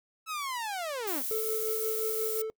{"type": "linear sweep", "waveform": "sawtooth", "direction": "down", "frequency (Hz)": [1318.5, 231.9], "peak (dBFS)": -29, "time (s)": [0.26, 1.23], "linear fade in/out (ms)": 50}
{"type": "noise", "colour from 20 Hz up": "violet", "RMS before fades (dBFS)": -34, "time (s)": [1.07, 2.42], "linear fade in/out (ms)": 5}
{"type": "tone with tremolo", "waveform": "triangle", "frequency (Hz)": 440, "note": "A4", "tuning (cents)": 0, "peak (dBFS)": -27, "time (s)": [1.31, 2.5], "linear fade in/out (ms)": 0, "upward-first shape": "sine", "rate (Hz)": 5.7, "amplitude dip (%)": 35}
{"effects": ["noise-tail reverb RT60 0.1 s tail -25 dB re dry"]}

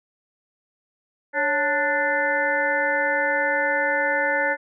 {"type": "harmonic tone with a mistuned harmonic", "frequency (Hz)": 294.3, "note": "D4", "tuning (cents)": 4, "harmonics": [1, 2, 3, 5, 6, 7], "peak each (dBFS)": [-35, -25, -27, -26, -24, -29], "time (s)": [1.33, 4.57], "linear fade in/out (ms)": 50, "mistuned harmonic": 2, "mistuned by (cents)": -100, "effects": []}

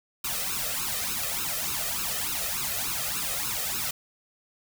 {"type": "noise with flanger", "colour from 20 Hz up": "white", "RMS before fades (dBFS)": -30, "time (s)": [0.24, 3.91], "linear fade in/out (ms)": 5, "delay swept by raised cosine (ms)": [0.75, 1.63], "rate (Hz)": 3.4, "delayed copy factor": 0.9, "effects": []}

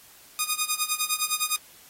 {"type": "tone with tremolo", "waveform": "5% pulse", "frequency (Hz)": 1233, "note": "D#6", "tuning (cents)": -16, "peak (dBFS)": -11, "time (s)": [0.39, 1.56], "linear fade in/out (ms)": 0, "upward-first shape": "sine", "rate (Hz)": 9.8, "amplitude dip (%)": 85, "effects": ["white hiss -52 dBFS RMS until 1.89 s", "AAC 48 kbps"]}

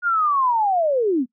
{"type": "linear sweep", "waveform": "sine", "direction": "down", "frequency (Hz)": [1448, 227.2], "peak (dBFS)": -16, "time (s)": [0.02, 1.26], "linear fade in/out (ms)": 50, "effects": ["noise-tail reverb RT60 0.1 s tail -21 dB re dry"]}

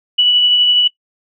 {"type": "tone with tremolo", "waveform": "sine", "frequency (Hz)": 2952, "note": "F#7", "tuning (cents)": -5, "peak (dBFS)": -7, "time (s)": [0.18, 0.88], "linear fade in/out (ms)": 10, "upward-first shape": "triangle", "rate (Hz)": 12, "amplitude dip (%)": 30, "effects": ["noise-tail reverb RT60 0.1 s tail -20 dB re dry"]}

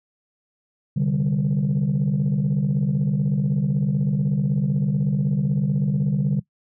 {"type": "chord", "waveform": "sine", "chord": "C suspended second", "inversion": "none", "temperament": "equal", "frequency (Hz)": [130.81, 146.83, 196], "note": ["C3", "D3", "G3"], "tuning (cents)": [0, 0, 0], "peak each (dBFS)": [-24, -19, -22], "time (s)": [0.96, 6.4], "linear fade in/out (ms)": 10, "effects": ["noise-tail reverb RT60 0.1 s tail -20 dB re dry", "tanh soft clip ceiling -14 dBFS"]}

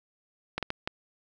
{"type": "clicks", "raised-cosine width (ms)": 0.3, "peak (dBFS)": -14, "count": 4, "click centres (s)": [0.58, 0.627, 0.704, 0.875], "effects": []}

